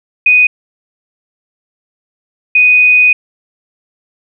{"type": "tone bursts at uneven times", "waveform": "sine", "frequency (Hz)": 2489, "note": "D#7", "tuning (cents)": 0, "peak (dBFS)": -4, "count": 2, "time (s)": [[0.26, 0.47], [2.55, 3.13]], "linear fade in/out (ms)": 5, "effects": []}